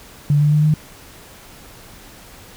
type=tone with pitch steps; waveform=sine; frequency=145.8 / 148.26 / 150.77 / 153.31 Hz; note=D3 / D3 / D3 / D#3; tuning=-12 / +17 / +46 / -25 cents; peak=-11 dBFS; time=0.3-0.74 s; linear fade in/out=2 ms; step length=110 ms; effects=pink hiss -42 dBFS RMS until 2.56 s